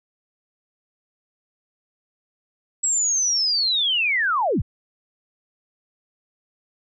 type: linear sweep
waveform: sine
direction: down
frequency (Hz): 7790 to 34.65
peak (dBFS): -18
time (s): 2.83-4.62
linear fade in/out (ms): 10
effects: none